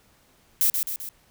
violet noise with echo, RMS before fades -20 dBFS, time 0.61-0.7 s, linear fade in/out 0 ms, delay 130 ms, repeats 3, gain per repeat -5 dB, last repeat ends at 1.09 s, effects pink hiss -60 dBFS RMS until 1.3 s

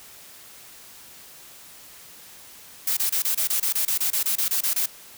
blue noise bursts, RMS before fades -23 dBFS, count 16, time 2.87-4.86 s, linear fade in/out 5 ms, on 100 ms, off 26 ms, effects white hiss -46 dBFS RMS until 5.17 s

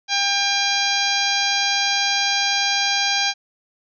harmonic tone with a mistuned harmonic, 799 Hz, G5, 33 cents sharp, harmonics 1 / 2 / 3 / 4 / 5 / 6 / 7 / 8, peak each -25 / -26 / -25 / -26 / -25 / -25 / -28 / -30 dBFS, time 0.08-3.34 s, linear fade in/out 50 ms, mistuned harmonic 4, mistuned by +28 cents, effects none

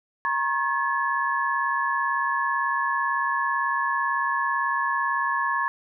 sine tone cluster, 946 / 1084 / 1713 Hz, A#5 / C#6 / A6, +25 / -39 / -47 cents, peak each -29 / -25 / -26 dBFS, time 0.25-5.68 s, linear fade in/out 0 ms, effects none

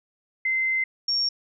sine tone pair in turn, 2070 / 5526 Hz, C7 / F8, -19 / -19 cents, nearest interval octave + perfect fourth, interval 1700 cents, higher second, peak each -21 dBFS, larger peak neither, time 0.45-0.84 / 1.08-1.29 s, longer first, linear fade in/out 5 ms, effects none

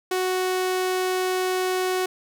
sawtooth tone, 370 Hz, F#4, in tune, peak -18 dBFS, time 0.11-2.06 s, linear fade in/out 5 ms, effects none

